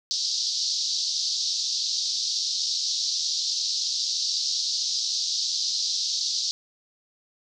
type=band-pass noise; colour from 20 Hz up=pink; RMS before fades=-27 dBFS; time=0.11-6.51 s; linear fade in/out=0 ms; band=4000 to 5900 Hz; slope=48 dB/octave; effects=none